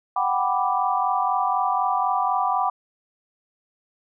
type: chord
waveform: sine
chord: G major seventh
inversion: third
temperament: equal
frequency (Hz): 740 / 784 / 987.8 / 1174.7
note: F#5 / G5 / B5 / D6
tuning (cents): 0 / 0 / 0 / 0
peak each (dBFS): -25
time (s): 0.16-2.7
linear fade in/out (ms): 5
effects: none